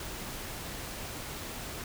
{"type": "noise", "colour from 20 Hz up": "pink", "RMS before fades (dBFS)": -40, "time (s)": [0, 1.84], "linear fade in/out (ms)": 2, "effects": []}